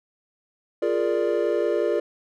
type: chord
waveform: triangle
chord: Bb dominant seventh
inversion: second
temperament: equal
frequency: 349.2 / 415.3 / 466.2 / 587.3 Hz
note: F4 / Ab4 / Bb4 / D5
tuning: 0 / 0 / 0 / 0 cents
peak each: -24 dBFS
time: 0.82-2 s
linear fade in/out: 5 ms
effects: none